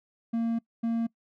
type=tone bursts at uneven times; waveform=triangle; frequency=230 Hz; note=A#3; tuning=23 cents flat; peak=-23 dBFS; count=2; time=0.33-0.59 / 0.83-1.07 s; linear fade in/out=10 ms; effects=noise-tail reverb RT60 0.1 s tail -23 dB re dry